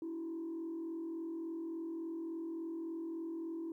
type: tone with frequency modulation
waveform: sine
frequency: 329.6 Hz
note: E4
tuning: in tune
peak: -37 dBFS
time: 0.02-3.72 s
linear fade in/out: 2 ms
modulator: 43.5 Hz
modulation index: 0.47
effects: tanh soft clip ceiling -36 dBFS + 13-bit